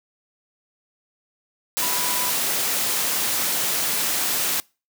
sine tone in noise, 987.8 Hz, B5, in tune, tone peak -31 dBFS, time 1.82-2.3 s, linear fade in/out 0 ms, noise white, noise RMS -23 dBFS, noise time 1.77-4.6 s, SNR -11 dB, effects noise-tail reverb RT60 0.3 s tail -25 dB re dry + high-pass 150 Hz 12 dB/octave

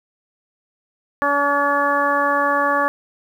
harmonic tone, 285 Hz, C#4, 48 cents sharp, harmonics 1 / 2 / 3 / 4 / 5 / 6, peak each -27 / -22 / -24 / -19 / -27 / -22 dBFS, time 1.22-2.88 s, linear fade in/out 0 ms, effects 8-bit

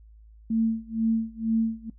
sine tone with tremolo, 224.5 Hz, A3, 35 cents sharp, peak -19 dBFS, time 0.5-1.9 s, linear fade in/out 5 ms, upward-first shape sine, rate 2.1 Hz, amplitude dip 95%, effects noise-tail reverb RT60 0.1 s tail -17 dB re dry + added 54 Hz sine -48 dBFS peak until 1.98 s

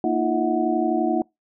sine tone cluster, 232.9 / 311.4 / 343.2 / 644 / 733 Hz, A#3 / D#4 / F4 / E5 / F#5, -1 / +2 / -30 / -41 / -16 cents, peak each -26 / -24 / -24 / -29 / -25 dBFS, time 0.04-1.22 s, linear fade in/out 2 ms, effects noise-tail reverb RT60 0.2 s tail -26 dB re dry

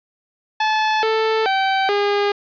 sawtooth tone with pitch steps, 866 / 441.6 / 772 / 407.2 Hz, A5 / A4 / G5 / G#4, -28 / +6 / -27 / -34 cents, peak -12 dBFS, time 0.6-2.32 s, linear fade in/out 5 ms, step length 430 ms, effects resampled to 11025 Hz + 8-bit

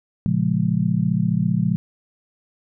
sine chord, Bb minor seventh, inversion none, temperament just, 116.54 / 139.85 / 174.81 / 209.8 Hz, Bb2 / Db3 / F3 / Ab3, 0 / +16 / +2 / +18 cents, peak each -24 / -24 / -20 / -24 dBFS, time 0.26-1.76 s, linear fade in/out 0 ms, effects none

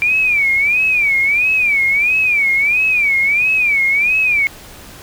sine tone with vibrato, 2349 Hz, D7, in tune, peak -11 dBFS, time 0.02-4.47 s, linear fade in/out 0 ms, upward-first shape sine, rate 1.5 Hz, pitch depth 160 cents each way, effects pink hiss -37 dBFS RMS until 5.02 s

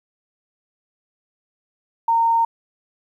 sine tone, 919 Hz, A#5, 25 cents flat, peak -14 dBFS, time 2.08-2.45 s, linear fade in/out 5 ms, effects 9-bit

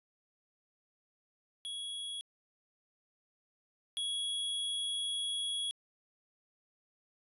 square tone pair in turn, 3337 / 3337 Hz, G#7 / G#7, +8 / +8 cents, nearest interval unison, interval 0 cents, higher neither, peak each -39 / -34 dBFS, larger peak second, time 1.65-2.21 / 3.97-5.71 s, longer second, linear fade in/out 0 ms, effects resampled to 32000 Hz

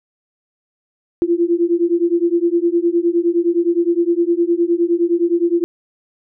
sine beating tone pair, 338.1 / 347.8 Hz, E4 / F4, +44 / -7 cents, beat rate 9.7 Hz, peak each -16 dBFS, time 1.22-5.64 s, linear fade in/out 0 ms, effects none

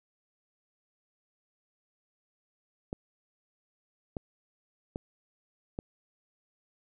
clicks, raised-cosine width 2 ms, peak -21 dBFS, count 4, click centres 2.929 / 4.168 / 4.959 / 5.789 s, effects none

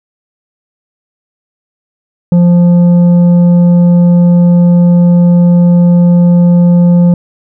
triangle tone with tanh clipping, 174.61 Hz, F3, in tune, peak -4 dBFS, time 2.32-7.14 s, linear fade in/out 2 ms, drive 11 dB, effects none

